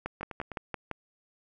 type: two click trains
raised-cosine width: 0.5 ms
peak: -18 / -23 dBFS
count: 6 / 4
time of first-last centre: 0.06-0.913 / 0.21-0.517 s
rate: 5.86 / 9.76 Hz
effects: none

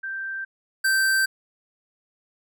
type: tone pair in turn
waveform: sine / square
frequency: 1568 / 1559.1 Hz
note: G6 / G6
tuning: 0 / -10 cents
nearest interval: unison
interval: 10 cents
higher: first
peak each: -28 / -19 dBFS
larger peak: second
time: 0.03-0.45 / 0.84-1.26 s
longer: neither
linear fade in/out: 10 ms
effects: none

